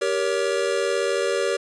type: chord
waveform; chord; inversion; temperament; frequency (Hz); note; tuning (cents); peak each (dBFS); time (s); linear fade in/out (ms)
square; G diminished; none; just; 392 / 470.4 / 564.5; G4 / Bb4 / Db5; 0 / +16 / +31; -26; 0.01-1.57; 10
effects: resampled to 22050 Hz